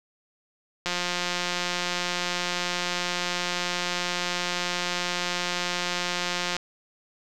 click train, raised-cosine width 0.2 ms, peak -10 dBFS, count 1011, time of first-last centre 0.86-6.566 s, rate 177 Hz, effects none

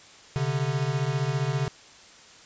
square beating tone pair, 130.7 / 145.7 Hz, C3 / D3, -1 / -13 cents, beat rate 15 Hz, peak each -28 dBFS, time 0.36-1.68 s, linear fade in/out 0 ms, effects white hiss -50 dBFS RMS until 2.45 s + resampled to 16000 Hz

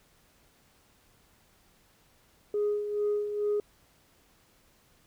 sine tone with tremolo, 415.3 Hz, G#4, in tune, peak -23 dBFS, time 2.54-3.6 s, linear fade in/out 2 ms, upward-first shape sine, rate 2.3 Hz, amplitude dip 60%, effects tanh soft clip ceiling -22 dBFS + pink hiss -64 dBFS RMS until 5.06 s

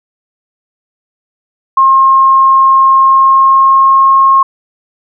sine tone with pitch glide, 1070 to 1078.7 Hz, C6 to C#6, +38 to -48 cents, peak -3 dBFS, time 1.77-4.43 s, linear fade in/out 5 ms, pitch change +14 cents, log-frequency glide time 3-4.12 s, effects none

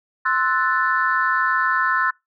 sine chord, F# half-diminished seventh, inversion second, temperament equal, 1046.5 / 1318.5 / 1480 / 1760 Hz, C6 / E6 / F#6 / A6, 0 / 0 / 0 / 0 cents, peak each -22 dBFS, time 0.25-2.11 s, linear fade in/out 10 ms, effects noise-tail reverb RT60 0.2 s tail -26 dB re dry + tanh soft clip ceiling -6 dBFS

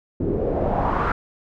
pink noise with low-pass filter sweep, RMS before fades -22 dBFS, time 0.2-1.12 s, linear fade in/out 5 ms, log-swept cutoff 320 to 1400 Hz, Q 3.3, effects none

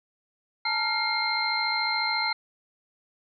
sine tone cluster, 862 / 916 / 1389 / 2124 / 4146 Hz, A5 / A#5 / F6 / C7 / C8, -36 / -31 / -10 / +25 / -17 cents, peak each -32 / -33 / -33 / -28 / -29 dBFS, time 0.65-2.33 s, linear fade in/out 5 ms, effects none

